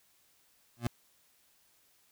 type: tone with exponential growth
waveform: 25% pulse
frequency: 118.7 Hz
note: A#2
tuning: 32 cents sharp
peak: -23 dBFS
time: 0.77-0.87 s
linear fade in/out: 0 ms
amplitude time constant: 20 ms
effects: white hiss -68 dBFS RMS until 2.11 s